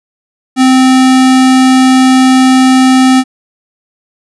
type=tone; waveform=square; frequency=259.6 Hz; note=C4; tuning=13 cents flat; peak=-4 dBFS; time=0.56-3.24 s; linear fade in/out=50 ms; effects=resampled to 24000 Hz